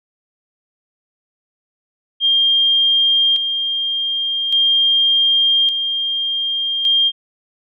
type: tone with tremolo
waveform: sine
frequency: 3206 Hz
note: G7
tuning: 38 cents sharp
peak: -11 dBFS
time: 2.2-7.12 s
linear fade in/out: 50 ms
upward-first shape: square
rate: 0.43 Hz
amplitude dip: 50%
effects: none

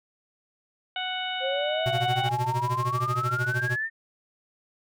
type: harmonic tone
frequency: 740 Hz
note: F#5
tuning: in tune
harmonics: 1 / 2 / 3 / 4 / 5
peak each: -33 / -35 / -37 / -33 / -37 dBFS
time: 0.96-2.29 s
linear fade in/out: 2 ms
type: exponential sweep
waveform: sine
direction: up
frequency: 520 to 1831 Hz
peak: -26 dBFS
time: 1.4-3.9 s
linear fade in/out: 50 ms
type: tone with tremolo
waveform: square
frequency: 123.47 Hz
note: B2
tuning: in tune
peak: -24 dBFS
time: 1.86-3.76 s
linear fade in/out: 0 ms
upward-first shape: triangle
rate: 13 Hz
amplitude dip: 100%
effects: none

